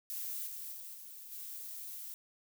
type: noise with level steps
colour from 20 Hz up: violet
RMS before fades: -40 / -44 / -47 / -50 / -45 dBFS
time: 0.1-2.14 s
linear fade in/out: 0 ms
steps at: 0.46 / 0.72 / 0.93 / 1.31 s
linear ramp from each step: 20 ms
effects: none